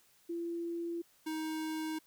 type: tone pair in turn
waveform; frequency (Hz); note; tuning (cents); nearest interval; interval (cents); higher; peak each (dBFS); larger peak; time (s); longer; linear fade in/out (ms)
sine / square; 339.4 / 314.8; F4 / D#4; -49 / +20; minor second; 131; first; -35 / -36; first; 0.29-1.02 / 1.26-1.99; neither; 10
effects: white hiss -67 dBFS RMS until 2.06 s